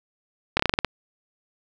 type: slowing click train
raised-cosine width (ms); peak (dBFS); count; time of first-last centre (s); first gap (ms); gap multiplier
0.3; -3; 8; 0.57-0.847; 25; 1.15
effects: none